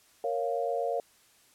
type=chord; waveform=sine; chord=Bb minor; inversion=none; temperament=equal; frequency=466.2 / 554.4 / 698.5 Hz; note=Bb4 / Db5 / F5; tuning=0 / 0 / 0 cents; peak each=-32 dBFS; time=0.24-1 s; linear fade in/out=2 ms; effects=white hiss -62 dBFS RMS until 1.54 s + low-pass 12000 Hz 12 dB/octave